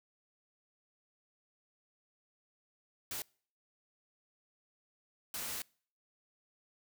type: noise bursts at uneven times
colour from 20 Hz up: white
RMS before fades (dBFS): -40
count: 2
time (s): 3.11-3.22 / 5.34-5.62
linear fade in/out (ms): 2
effects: noise-tail reverb RT60 0.5 s tail -26 dB re dry